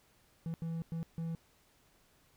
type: tone bursts at uneven times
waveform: triangle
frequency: 164.81 Hz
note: E3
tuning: in tune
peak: -33 dBFS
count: 4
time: 0.46-0.54 / 0.62-0.82 / 0.92-1.03 / 1.18-1.35 s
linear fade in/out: 0 ms
effects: pink hiss -68 dBFS RMS until 2.36 s